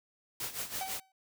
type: noise with tremolo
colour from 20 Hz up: white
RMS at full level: -36 dBFS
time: 0.4-1 s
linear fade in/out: 2 ms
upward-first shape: sine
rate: 6.1 Hz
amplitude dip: 75%
type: tone with exponential decay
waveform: 45% pulse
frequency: 763 Hz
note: G5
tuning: 47 cents flat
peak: -33 dBFS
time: 0.81-1.12 s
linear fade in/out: 2 ms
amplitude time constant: 67 ms
effects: none